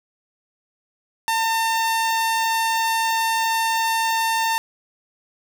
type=tone; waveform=sawtooth; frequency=903 Hz; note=A5; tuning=45 cents sharp; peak=-15 dBFS; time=1.28-4.58 s; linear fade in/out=0 ms; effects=none